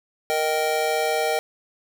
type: chord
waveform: square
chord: Eb major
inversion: second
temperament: just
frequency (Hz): 466.7 / 622.3 / 777.8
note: Bb4 / Eb5 / G5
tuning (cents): +2 / 0 / -14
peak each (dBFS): -26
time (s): 0.3-1.39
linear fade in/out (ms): 0
effects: none